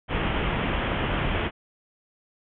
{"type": "low-pass noise", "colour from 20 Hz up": "pink", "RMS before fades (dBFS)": -26, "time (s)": [0.08, 1.51], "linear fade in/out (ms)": 50, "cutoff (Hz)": 3300, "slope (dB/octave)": 96, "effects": []}